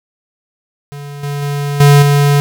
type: tone with level steps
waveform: square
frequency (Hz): 143.4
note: D3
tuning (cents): -41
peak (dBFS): -26 / -18 / -16 / -4 / -8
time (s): 0.92-2.4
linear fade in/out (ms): 0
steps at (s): 1.23 / 1.42 / 1.8 / 2.02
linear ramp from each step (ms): 5
effects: none